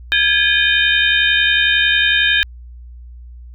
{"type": "tone cluster", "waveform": "sine", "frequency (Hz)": [1628, 1699, 2451, 3087, 3677], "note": ["G#6", "G#6", "D#7", "G7", "A#7"], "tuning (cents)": [-35, 39, -27, -27, -24], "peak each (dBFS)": -18, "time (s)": [0.12, 2.43], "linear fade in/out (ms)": 0, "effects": ["added 60 Hz sine -33 dBFS peak until 3.54 s"]}